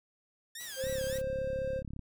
10% pulse tone with vibrato, 1760 Hz, A6, in tune, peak -32 dBFS, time 0.55-1.18 s, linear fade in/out 5 ms, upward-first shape sine, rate 3.5 Hz, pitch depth 180 cents each way
white noise, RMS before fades -50 dBFS, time 0.59-1.22 s, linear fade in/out 20 ms
triangle tone, 527 Hz, C5, 12 cents sharp, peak -30 dBFS, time 0.76-1.83 s, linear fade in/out 50 ms
click train, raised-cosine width 5 ms, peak -30 dBFS, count 41, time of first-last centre 0.84-1.993 s, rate 34.7 Hz
effects none

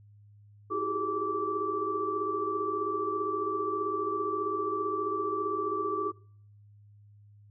sine tone cluster, 325.4 / 379.4 / 402.5 / 417.6 / 1162 Hz, E4 / F#4 / G4 / G#4 / D6, -22 / +43 / +46 / +10 / -19 cents, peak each -38 / -36 / -38 / -35 / -31 dBFS, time 0.7-6.12 s, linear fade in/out 20 ms, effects noise-tail reverb RT60 0.6 s tail -24 dB re dry + added 103 Hz sine -53 dBFS peak until 7.5 s

